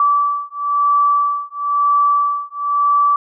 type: beating tone pair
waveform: sine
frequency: 1156 / 1157 Hz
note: D6 / D6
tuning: -28 / -26 cents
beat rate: 1 Hz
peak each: -16 dBFS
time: 0-3.16 s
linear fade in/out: 2 ms
effects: none